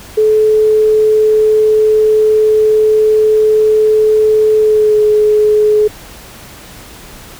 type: tone with pitch glide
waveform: sine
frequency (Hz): 431.3 to 424.1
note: A4 to G#4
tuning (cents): -35 to +36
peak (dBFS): -6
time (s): 0.17-5.88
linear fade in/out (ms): 10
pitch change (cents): -29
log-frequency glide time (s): 4.6-4.99
effects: pink hiss -34 dBFS RMS until 7.39 s